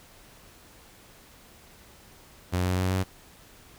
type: tone with pitch steps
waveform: sawtooth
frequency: 90.3 / 91.51 / 92.73 / 93.97 Hz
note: F#2 / F#2 / F#2 / F#2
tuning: -42 / -19 / +4 / +27 cents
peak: -20 dBFS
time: 2.52-3.04 s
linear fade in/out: 20 ms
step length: 130 ms
effects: pink hiss -53 dBFS RMS until 3.78 s